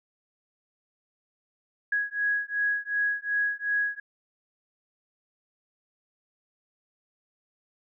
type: beating tone pair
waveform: sine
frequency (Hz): 1661.2 / 1663.9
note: G#6 / G#6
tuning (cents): 0 / +3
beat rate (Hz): 2.7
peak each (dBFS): -28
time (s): 1.92-4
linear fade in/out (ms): 5
effects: none